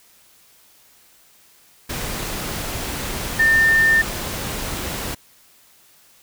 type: tone in noise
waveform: sine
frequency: 1800 Hz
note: A6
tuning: 39 cents sharp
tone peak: -12 dBFS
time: 3.39-4.02 s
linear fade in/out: 10 ms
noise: pink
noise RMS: -27 dBFS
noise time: 1.89-5.15 s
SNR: +12 dB
effects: white hiss -53 dBFS RMS until 6.22 s